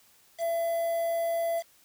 triangle tone with quantisation, 671 Hz, E5, 31 cents sharp, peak -24 dBFS, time 0.38-1.63 s, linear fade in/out 50 ms, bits 7, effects white hiss -61 dBFS RMS until 1.84 s

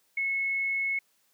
sine tone, 2189 Hz, C#7, 22 cents flat, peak -26 dBFS, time 0.17-0.99 s, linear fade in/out 5 ms, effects white hiss -69 dBFS RMS until 1.33 s + high-pass 150 Hz 12 dB/octave

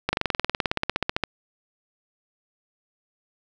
slowing click train, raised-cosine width 0.3 ms, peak -6 dBFS, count 22, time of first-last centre 0.09-1.237 s, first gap 40 ms, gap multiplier 1.03, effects none

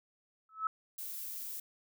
sine tone with exponential growth, 1300 Hz, E6, 24 cents flat, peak -26 dBFS, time 0.49-0.67 s, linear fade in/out 2 ms, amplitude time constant 39 ms
violet noise, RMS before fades -42 dBFS, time 0.98-1.6 s, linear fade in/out 5 ms
effects none

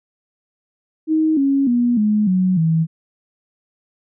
sine tone with pitch steps, 314.7 / 275.5 / 241.3 / 211.3 / 184.97 / 161.96 Hz, D#4 / C#4 / B3 / G#3 / F#3 / E3, +20 / -11 / -40 / +30 / 0 / -30 cents, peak -13 dBFS, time 1.07-2.87 s, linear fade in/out 50 ms, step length 300 ms, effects none

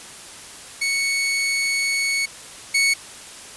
sawtooth tone pair in turn, 2217 / 2217 Hz, C#7 / C#7, 0 / 0 cents, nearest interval unison, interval 0 cents, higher neither, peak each -16 / -12 dBFS, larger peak second, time 0.81-2.26 / 2.74-2.94 s, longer first, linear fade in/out 10 ms, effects white hiss -39 dBFS RMS until 3.56 s + resampled to 24000 Hz

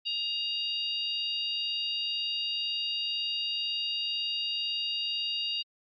harmonic tone, 942 Hz, A#5, 18 cents sharp, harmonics 3 / 4 / 5, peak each -31 / -36 / -37 dBFS, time 0.05-5.63 s, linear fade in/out 20 ms, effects Opus 48 kbps

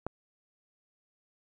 click, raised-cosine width 1 ms, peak -19 dBFS, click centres 0.066 s, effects none

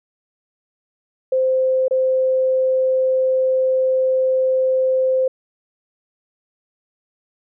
sine tone with dropouts, 520 Hz, C5, 11 cents flat, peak -14 dBFS, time 1.32-5.28 s, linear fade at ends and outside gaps 5 ms, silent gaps 1.882-1.909 s, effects none

